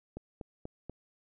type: click train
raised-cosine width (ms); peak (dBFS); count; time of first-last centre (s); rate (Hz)
2; -27; 4; 0.17-0.896; 4.13
effects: none